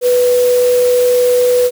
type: tone in noise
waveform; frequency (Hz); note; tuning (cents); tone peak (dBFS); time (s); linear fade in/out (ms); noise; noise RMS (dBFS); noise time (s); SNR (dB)
sine; 493.9; B4; 0; -8; 0.01-1.71; 50; white; -25; 0.01-1.71; +14
effects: none